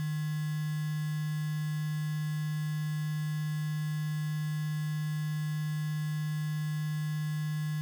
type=tone with quantisation; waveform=sine; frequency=152.8 Hz; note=D#3; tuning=31 cents flat; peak=-30 dBFS; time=0-7.81 s; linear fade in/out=0 ms; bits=7; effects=none